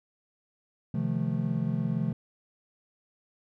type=chord; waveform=triangle; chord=F dominant seventh; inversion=second; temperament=just; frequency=130.96 / 157.15 / 174.61 / 218.3 Hz; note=C3 / Eb3 / F3 / A3; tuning=+2 / +18 / 0 / -13 cents; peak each=-30 dBFS; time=0.94-2.13 s; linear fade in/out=5 ms; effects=none